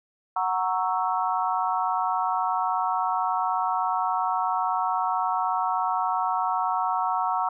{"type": "chord", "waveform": "sine", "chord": "F# dominant seventh", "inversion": "none", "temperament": "equal", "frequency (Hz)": [740, 932.3, 1108.7, 1318.5], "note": ["F#5", "A#5", "C#6", "E6"], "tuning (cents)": [0, 0, 0, 0], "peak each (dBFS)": [-27, -27, -29, -30], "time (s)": [0.36, 7.49], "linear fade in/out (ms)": 5, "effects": []}